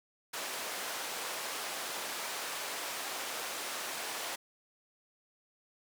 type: band-pass noise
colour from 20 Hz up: pink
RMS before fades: -39 dBFS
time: 0.33-4.36 s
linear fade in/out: 10 ms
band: 580 to 14000 Hz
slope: 12 dB/octave
effects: none